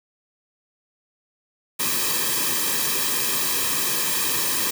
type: noise with comb filter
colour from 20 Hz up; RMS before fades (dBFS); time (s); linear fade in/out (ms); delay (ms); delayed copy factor
white; -23; 1.79-4.71; 10; 1.4; -0.8
effects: none